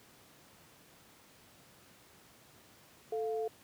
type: tone pair together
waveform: sine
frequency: 440.6 / 698.5 Hz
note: A4 / F5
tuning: +2 / 0 cents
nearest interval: minor sixth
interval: 798 cents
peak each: -33 / -40 dBFS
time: 3.12-3.48 s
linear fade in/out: 5 ms
effects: pink hiss -60 dBFS RMS until 3.63 s + high-pass 100 Hz 12 dB/octave